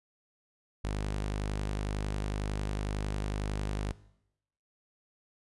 sawtooth tone, 51 Hz, G#1, 31 cents flat, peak -27 dBFS, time 0.84-3.92 s, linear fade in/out 5 ms, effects noise-tail reverb RT60 0.8 s tail -19 dB re dry + resampled to 24000 Hz

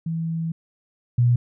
sine tone pair in turn, 163.9 / 121.13 Hz, E3 / B2, -10 / -33 cents, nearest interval perfect fourth, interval 523 cents, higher first, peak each -23 / -14 dBFS, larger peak second, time 0.06-0.52 / 1.18-1.36 s, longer first, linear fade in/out 5 ms, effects none

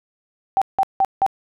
sine tone bursts, 775 Hz, G5, 20 cents flat, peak -13 dBFS, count 4, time 0.57-1.264 s, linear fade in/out 0 ms, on 46 ms, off 170 ms, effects none

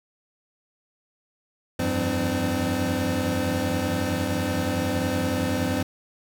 25% pulse tone cluster, 86 / 96.7 / 167.3 / 257.7 / 298.6 Hz, F2 / G2 / E3 / C4 / D4, -26 / -23 / +26 / -26 / +29 cents, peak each -29 / -25 / -31 / -23 / -27 dBFS, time 1.79-5.83 s, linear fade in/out 5 ms, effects none

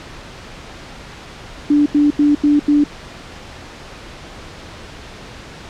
sine tone bursts, 292.8 Hz, D4, 5 cents flat, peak -9 dBFS, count 5, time 1.7-2.84 s, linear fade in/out 5 ms, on 160 ms, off 85 ms, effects pink hiss -35 dBFS RMS until 5.69 s + low-pass 5000 Hz 12 dB/octave

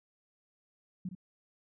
sine tone with echo, 182.9 Hz, F#3, 20 cents flat, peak -34 dBFS, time 1.05-1.09 s, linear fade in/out 5 ms, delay 61 ms, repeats 1, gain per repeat -8 dB, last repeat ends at 1.151 s, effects none

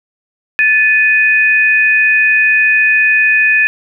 sine tone pair together, 1742.6 / 2489 Hz, A6 / D#7, -17 / 0 cents, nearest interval tritone, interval 617 cents, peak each -10 dBFS, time 0.59-3.67 s, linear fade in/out 0 ms, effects none

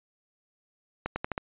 accelerating click train, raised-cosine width 0.5 ms, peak -15 dBFS, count 5, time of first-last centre 1.06-1.379 s, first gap 100 ms, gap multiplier 0.85, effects resampled to 8000 Hz

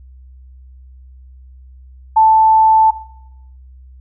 sine tone, 880 Hz, A5, in tune, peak -6 dBFS, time 2.16-2.91 s, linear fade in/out 10 ms, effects noise-tail reverb RT60 0.8 s tail -18 dB re dry + added 64 Hz sine -37 dBFS peak until 4 s

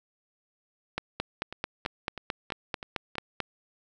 two click trains, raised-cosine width 0.3 ms, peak -22 / -13 dBFS, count 7 / 12, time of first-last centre 1.2-3.154 / 0.98-3.403 s, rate 3.07 / 4.54 Hz, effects none

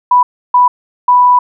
sine tone bursts at uneven times, 987.8 Hz, B5, in tune, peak -4 dBFS, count 3, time 0.11-0.23 / 0.54-0.68 / 1.08-1.39 s, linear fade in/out 5 ms, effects none

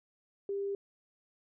sine tone, 398.2 Hz, G4, 27 cents sharp, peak -32 dBFS, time 0.49-0.75 s, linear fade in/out 2 ms, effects none

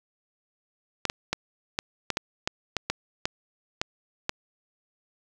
clicks, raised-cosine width 0.2 ms, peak -8 dBFS, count 12, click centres 1.053 / 1.099 / 1.33 / 1.789 / 2.103 / 2.171 / 2.475 / 2.767 / 2.9 / 3.255 / 3.815 / 4.294 s, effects 7-bit

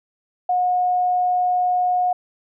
sine tone, 724 Hz, F#5, 38 cents flat, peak -16 dBFS, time 0.49-2.13 s, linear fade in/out 5 ms, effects none

